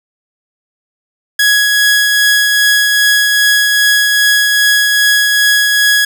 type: tone with tremolo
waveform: sawtooth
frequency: 1670 Hz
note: G#6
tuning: 9 cents sharp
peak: -3 dBFS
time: 1.39-6.05 s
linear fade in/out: 5 ms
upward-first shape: triangle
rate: 2.5 Hz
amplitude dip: 30%
effects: none